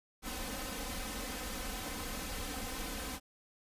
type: noise with comb filter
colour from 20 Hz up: pink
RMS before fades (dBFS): -40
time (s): 0.22-3.2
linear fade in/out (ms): 50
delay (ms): 3.9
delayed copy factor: +0.9
effects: resampled to 32000 Hz